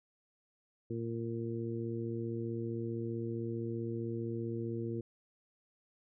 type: harmonic tone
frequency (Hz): 115.4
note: A#2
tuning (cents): -17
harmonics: 1 / 2 / 3 / 4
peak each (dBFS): -39 / -41 / -39 / -44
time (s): 0.9-5.01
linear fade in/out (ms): 5
effects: none